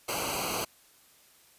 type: noise with comb filter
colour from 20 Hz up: pink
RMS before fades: -32 dBFS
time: 0.08-0.65 s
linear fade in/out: 10 ms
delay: 0.56 ms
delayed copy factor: -1
effects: white hiss -60 dBFS RMS until 1.58 s + resampled to 32000 Hz